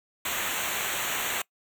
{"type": "noise with comb filter", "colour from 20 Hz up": "pink", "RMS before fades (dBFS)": -30, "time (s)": [0.25, 1.42], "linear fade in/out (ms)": 5, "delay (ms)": 0.2, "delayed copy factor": -0.95, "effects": ["noise-tail reverb RT60 0.1 s tail -23 dB re dry"]}